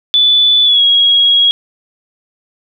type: tone with pitch glide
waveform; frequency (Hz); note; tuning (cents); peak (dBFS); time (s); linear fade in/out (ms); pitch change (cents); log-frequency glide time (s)
sine; 3478 to 3306; A7 to G#7; -21 to -9; -6; 0.14-1.51; 0; -88; 0.64-0.82
effects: 8-bit